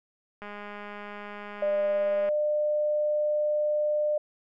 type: click train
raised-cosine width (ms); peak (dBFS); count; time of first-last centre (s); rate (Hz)
0.5; -26; 386; 0.42-2.289; 206
type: tone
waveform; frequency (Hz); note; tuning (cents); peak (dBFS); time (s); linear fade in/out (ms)
sine; 600; D5; +37; -23; 1.62-4.18; 5
effects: none